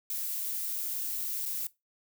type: noise with dropouts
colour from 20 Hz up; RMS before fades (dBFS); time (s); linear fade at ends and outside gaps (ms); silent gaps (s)
violet; -34; 0.1-1.67; 1; 1.455-1.459
effects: noise-tail reverb RT60 0.2 s tail -19 dB re dry